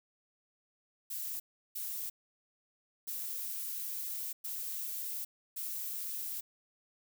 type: noise bursts at uneven times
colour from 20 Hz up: violet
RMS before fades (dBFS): -39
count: 5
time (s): 1.1-1.4 / 1.75-2.1 / 3.07-4.33 / 4.44-5.25 / 5.56-6.41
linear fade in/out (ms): 10
effects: none